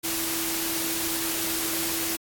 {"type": "tone in noise", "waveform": "sine", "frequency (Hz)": 329.6, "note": "E4", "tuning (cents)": 0, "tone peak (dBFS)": -33, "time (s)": [0.03, 2.17], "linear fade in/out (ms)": 20, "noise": "white", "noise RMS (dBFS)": -28, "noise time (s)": [0.03, 2.17], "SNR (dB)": -8, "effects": ["AAC 64 kbps"]}